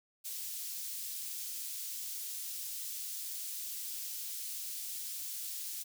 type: high-pass noise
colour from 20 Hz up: white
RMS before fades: -41 dBFS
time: 0.24-5.84 s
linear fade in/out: 20 ms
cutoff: 4300 Hz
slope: 12 dB/octave
effects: none